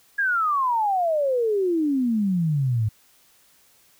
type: exponential sweep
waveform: sine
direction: down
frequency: 1669 to 103.83 Hz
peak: -19 dBFS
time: 0.18-2.89 s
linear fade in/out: 10 ms
effects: white hiss -58 dBFS RMS until 3.99 s